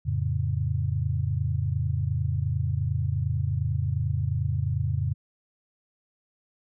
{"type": "chord", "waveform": "sine", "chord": "F augmented", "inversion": "none", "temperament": "equal", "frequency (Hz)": [87.31, 110, 138.59], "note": ["F2", "A2", "C#3"], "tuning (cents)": [0, 0, 0], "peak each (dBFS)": -28, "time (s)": [0.05, 5.14], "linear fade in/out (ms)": 20, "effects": []}